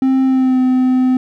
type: tone with pitch glide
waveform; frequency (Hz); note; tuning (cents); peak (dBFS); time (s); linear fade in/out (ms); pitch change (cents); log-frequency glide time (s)
triangle; 263.8 to 256; C4 to C4; +14 to -38; -8; 0.02-1.17; 2; -52; 0.24-0.6
effects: none

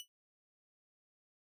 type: tone with exponential decay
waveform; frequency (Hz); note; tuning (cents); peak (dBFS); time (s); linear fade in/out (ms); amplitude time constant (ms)
sawtooth; 2960; F#7; 0; -38; 0-0.08; 0; 16
effects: none

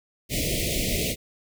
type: band-stop noise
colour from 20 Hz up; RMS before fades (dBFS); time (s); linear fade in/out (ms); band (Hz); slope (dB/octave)
pink; -26; 0.29-1.16; 50; 670 to 2000; 96
effects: none

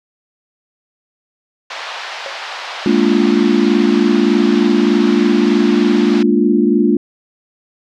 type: band-pass noise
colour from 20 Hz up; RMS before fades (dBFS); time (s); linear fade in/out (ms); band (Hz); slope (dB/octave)
pink; -27; 1.7-6.23; 5; 680 to 4700; 24
type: tone with exponential decay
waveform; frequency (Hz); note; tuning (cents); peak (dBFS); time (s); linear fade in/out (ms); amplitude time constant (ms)
sine; 549; C#5; -17; -22; 2.26-2.38; 1; 26
type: chord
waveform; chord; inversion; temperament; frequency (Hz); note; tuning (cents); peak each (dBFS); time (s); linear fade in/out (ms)
sine; Bb dominant seventh; third; just; 209.8 / 233.1 / 291.4 / 349.6; Ab3 / Bb3 / D4 / F4; +18 / 0 / -13 / +2; -15; 2.86-6.97; 2
effects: none

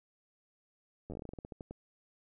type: slowing click train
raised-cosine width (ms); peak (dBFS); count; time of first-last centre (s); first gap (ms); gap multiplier
2; -30; 16; 1.1-1.71; 10; 1.18
effects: none

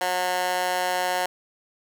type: tone with high-pass filter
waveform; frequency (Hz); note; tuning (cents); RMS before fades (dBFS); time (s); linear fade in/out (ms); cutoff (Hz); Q
15% pulse; 181.5; F#3; -33; -25; 0.01-1.26; 2; 800; 1.6
effects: none

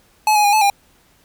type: tone with pitch steps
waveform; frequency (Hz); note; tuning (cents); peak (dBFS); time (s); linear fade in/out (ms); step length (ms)
square; 856 / 836 / 816 / 864 / 804; A5 / G#5 / G#5 / A5 / G5; -48 / +11 / -31 / -32 / +44; -12; 0.27-0.7; 2; 86
effects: pink hiss -55 dBFS RMS until 1.24 s

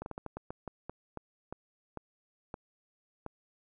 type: slowing click train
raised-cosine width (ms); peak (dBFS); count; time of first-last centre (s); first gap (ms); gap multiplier
1; -25; 14; 0.02-3.263; 41; 1.27
effects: none

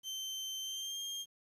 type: tone with pitch glide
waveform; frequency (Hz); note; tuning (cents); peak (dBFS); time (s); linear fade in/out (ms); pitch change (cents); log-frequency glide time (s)
30% pulse; 3106 to 3208; G7 to G7; -17 to +39; -36; 0.03-1.26; 50; +56; 0.62-1
effects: resampled to 32000 Hz + 11-bit

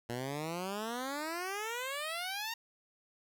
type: exponential sweep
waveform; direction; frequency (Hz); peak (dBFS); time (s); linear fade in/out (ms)
10% pulse; up; 116.54 to 935; -28; 0.09-2.54; 5
effects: none

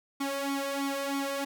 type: tone with flanger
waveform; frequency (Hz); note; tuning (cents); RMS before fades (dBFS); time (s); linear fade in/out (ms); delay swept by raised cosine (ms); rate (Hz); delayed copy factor
sawtooth; 277.2; C#4; 0; -32; 0.2-1.45; 10; 0.87 to 1.97; 3.1; +0.75
effects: none

